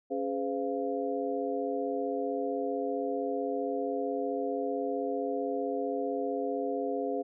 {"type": "harmonic tone with a mistuned harmonic", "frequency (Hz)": 138.59, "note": "C#3", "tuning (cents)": 0, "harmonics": [2, 3, 4, 5], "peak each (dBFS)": [-35, -34, -34, -37], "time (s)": [0.1, 7.23], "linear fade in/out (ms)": 20, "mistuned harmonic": 4, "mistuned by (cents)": -140, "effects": []}